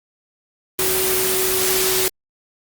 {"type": "tone in noise", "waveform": "sine", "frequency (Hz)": 375, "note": "F#4", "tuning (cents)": 23, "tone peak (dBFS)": -22, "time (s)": [0.79, 2.08], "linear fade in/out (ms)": 0, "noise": "white", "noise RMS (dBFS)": -19, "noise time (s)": [0.79, 2.08], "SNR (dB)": -6, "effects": ["Opus 24 kbps"]}